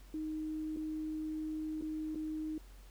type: tone with dropouts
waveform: sine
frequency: 311.1 Hz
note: D#4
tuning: in tune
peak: -36 dBFS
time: 0.14-2.58 s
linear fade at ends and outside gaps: 2 ms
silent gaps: 0.763-0.77 / 1.812-1.822 / 2.148-2.156 s
effects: added 46 Hz sine -52 dBFS peak until 2.9 s + pink hiss -63 dBFS RMS until 2.9 s